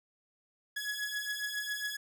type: beating tone pair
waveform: sawtooth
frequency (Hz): 1679 / 1686.3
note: G#6 / G#6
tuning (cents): +18 / +26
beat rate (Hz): 7.3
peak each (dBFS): -35 / -33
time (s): 0.76-1.97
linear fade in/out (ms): 10
effects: none